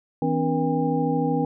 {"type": "tone cluster", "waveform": "sine", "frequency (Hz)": [161.6, 255.8, 288.7, 478.5, 803], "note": ["E3", "C4", "D4", "A#4", "G5"], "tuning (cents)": [-34, -39, -30, 45, 41], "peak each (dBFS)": [-26, -25, -27, -27, -28], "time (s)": [0.22, 1.45], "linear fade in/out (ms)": 2, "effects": []}